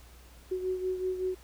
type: beating tone pair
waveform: sine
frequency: 370 / 375.3 Hz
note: F#4 / F#4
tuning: 0 / +25 cents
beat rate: 5.3 Hz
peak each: -30 / -37 dBFS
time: 0.51-1.35 s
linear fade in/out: 10 ms
effects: added 60 Hz sine -52 dBFS peak until 1.43 s + pink hiss -57 dBFS RMS until 1.43 s